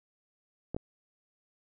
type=clicks; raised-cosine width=2 ms; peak=-21 dBFS; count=2; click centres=0.746 / 0.765 s; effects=none